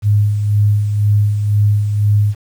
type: tone with tremolo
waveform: sine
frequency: 103.83 Hz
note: G#2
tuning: in tune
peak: -8 dBFS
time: 0.02-2.35 s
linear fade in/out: 50 ms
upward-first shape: sine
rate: 2 Hz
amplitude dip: 50%
effects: 7-bit